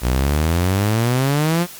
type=exponential sweep; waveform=sawtooth; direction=up; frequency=59.1 to 179.4 Hz; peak=-11 dBFS; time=0.01-1.67 s; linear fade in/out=50 ms; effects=white hiss -37 dBFS RMS until 1.79 s + MP3 96 kbps